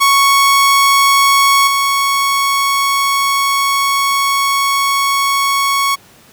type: tone with level steps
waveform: sawtooth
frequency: 1108.7 Hz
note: C#6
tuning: in tune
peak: -4 / -8 dBFS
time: 0-5.96 s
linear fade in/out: 20 ms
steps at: 1.67 s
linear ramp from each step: 5 ms
effects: pink hiss -44 dBFS RMS until 6.32 s + high-pass 100 Hz 12 dB/octave